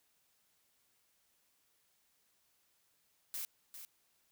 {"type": "noise with echo", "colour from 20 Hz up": "blue", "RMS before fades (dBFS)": -41, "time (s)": [3.34, 3.45], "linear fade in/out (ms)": 0, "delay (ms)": 400, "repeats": 1, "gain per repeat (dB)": -9, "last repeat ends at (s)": 3.85, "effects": ["white hiss -75 dBFS RMS until 4.31 s"]}